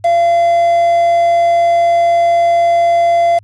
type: tone with quantisation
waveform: triangle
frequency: 684 Hz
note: F5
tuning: 36 cents flat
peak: -6 dBFS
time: 0.04-3.39 s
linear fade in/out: 10 ms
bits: 5
effects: added 102 Hz sine -40 dBFS peak until 3.43 s + resampled to 24000 Hz